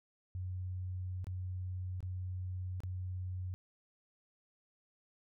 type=tone with dropouts; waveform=sine; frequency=91.8 Hz; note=F#2; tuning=13 cents flat; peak=-37 dBFS; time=0.35-3.54 s; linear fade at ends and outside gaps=0 ms; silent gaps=1.244-1.269 / 2.005-2.028 / 2.804-2.835 s; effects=none

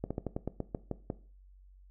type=slowing click train; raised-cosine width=2 ms; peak=-20 dBFS; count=10; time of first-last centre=0.04-1.102 s; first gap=66 ms; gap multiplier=1.14; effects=noise-tail reverb RT60 0.4 s tail -17 dB re dry + added 47 Hz sine -54 dBFS peak until 1.9 s

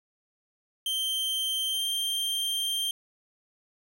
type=tone with pitch glide; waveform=45% pulse; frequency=3135 to 3166 Hz; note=G7 to G7; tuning=-1 to +17 cents; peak=-27 dBFS; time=0.86-2.91 s; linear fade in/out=2 ms; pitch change=+18 cents; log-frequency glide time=1.68-1.84 s; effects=none

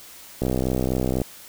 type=click train; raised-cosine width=2 ms; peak=-10 dBFS; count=52; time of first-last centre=0.42-1.217 s; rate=64 Hz; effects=white hiss -44 dBFS RMS until 1.48 s

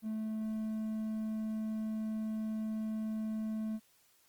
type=tone; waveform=triangle; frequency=218.1 Hz; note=A3; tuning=15 cents flat; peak=-32 dBFS; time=0.02-3.8 s; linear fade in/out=50 ms; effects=white hiss -68 dBFS RMS until 4.28 s + Opus 24 kbps

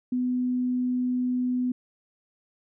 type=tone; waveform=sine; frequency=250 Hz; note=B3; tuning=21 cents sharp; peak=-23 dBFS; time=0.12-1.72 s; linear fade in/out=5 ms; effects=none

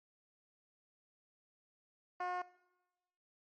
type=tone with band-pass filter; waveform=10% pulse; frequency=359.8 Hz; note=F#4; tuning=48 cents flat; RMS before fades=-39 dBFS; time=2.2-2.42 s; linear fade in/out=5 ms; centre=810 Hz; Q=1.9; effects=noise-tail reverb RT60 1.0 s tail -20 dB re dry + MP3 32 kbps

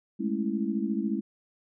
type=chord; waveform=sine; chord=A major seventh; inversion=third; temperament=just; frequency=206.2 / 220 / 275 / 330 Hz; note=G#3 / A3 / C#4 / E4; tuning=-12 / 0 / -14 / +2 cents; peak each=-30 / -31 / -34 / -33 dBFS; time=0.19-1.21 s; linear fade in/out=20 ms; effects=none

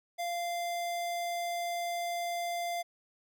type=tone; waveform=square; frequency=693 Hz; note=F5; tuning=14 cents flat; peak=-33 dBFS; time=0.18-2.83 s; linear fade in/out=20 ms; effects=none

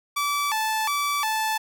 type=tone with vibrato; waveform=sawtooth; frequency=1005 Hz; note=B5; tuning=30 cents sharp; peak=-19 dBFS; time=0.16-1.58 s; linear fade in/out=10 ms; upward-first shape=square; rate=1.4 Hz; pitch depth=240 cents each way; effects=none

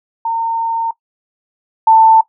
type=tone pair in turn; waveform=sine; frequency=913 / 890.6 Hz; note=A#5 / A5; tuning=-36 / +21 cents; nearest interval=unison; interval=43 cents; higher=first; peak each=-14 / -4 dBFS; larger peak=second; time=0.25-0.91 / 1.87-2.21 s; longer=first; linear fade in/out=5 ms; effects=noise-tail reverb RT60 0.1 s tail -19 dB re dry

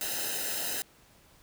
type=noise with comb filter; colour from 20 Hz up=white; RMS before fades=-33 dBFS; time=0.01-0.82 s; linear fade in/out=0 ms; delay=0.88 ms; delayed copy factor=-0.85; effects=pink hiss -60 dBFS RMS until 1.42 s

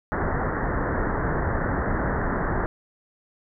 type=low-pass noise; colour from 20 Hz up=pink; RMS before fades=-25 dBFS; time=0.12-2.66 s; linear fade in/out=0 ms; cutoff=1900 Hz; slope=96 dB/octave; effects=none

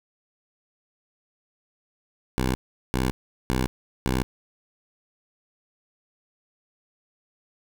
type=tone bursts; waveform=10% pulse; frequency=63.9 Hz; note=C2; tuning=40 cents flat; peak=-14 dBFS; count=4; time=2.38-4.23 s; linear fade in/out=0 ms; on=170 ms; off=390 ms; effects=none

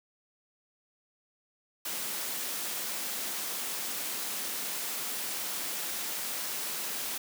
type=high-pass noise; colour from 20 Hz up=white; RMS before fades=-35 dBFS; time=1.85-7.18 s; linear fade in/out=5 ms; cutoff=170 Hz; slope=24 dB/octave; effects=none

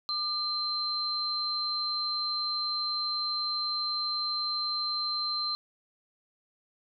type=tone pair together; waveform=sine; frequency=1200 / 4116 Hz; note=D6 / C8; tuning=+37 / -29 cents; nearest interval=octave + major sixth; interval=2134 cents; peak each=-36 / -29 dBFS; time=0.09-5.55 s; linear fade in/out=0 ms; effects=none

